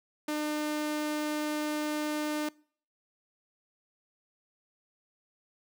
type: tone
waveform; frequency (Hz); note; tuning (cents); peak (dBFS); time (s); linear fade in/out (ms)
sawtooth; 301.6; D4; +46; -26; 0.28-2.49; 5
effects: noise-tail reverb RT60 0.5 s tail -24 dB re dry